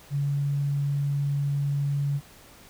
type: tone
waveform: sine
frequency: 141.9 Hz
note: C#3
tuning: 41 cents sharp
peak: -23 dBFS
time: 0.1-2.21 s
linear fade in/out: 50 ms
effects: pink hiss -51 dBFS RMS until 2.69 s